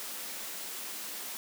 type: high-pass noise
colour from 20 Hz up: white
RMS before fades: -40 dBFS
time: 0-1.37 s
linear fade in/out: 0 ms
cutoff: 180 Hz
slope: 48 dB/octave
effects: none